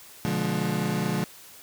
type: chord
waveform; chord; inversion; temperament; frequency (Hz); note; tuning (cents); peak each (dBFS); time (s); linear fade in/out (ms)
35% pulse; B diminished seventh; none; just; 123.47 / 148.16 / 177.8 / 213.4; B2 / D3 / F3 / Ab3; 0 / +16 / +31 / +47; -32 / -29 / -27 / -28; 0.25-1.24; 0
effects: white hiss -48 dBFS RMS until 1.62 s + high-pass 60 Hz 12 dB/octave